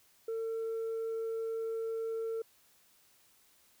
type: tone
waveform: sine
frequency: 451 Hz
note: A4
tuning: 43 cents sharp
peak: -31 dBFS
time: 0.28-2.42 s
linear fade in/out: 5 ms
effects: tanh soft clip ceiling -32 dBFS + white hiss -66 dBFS RMS until 3.8 s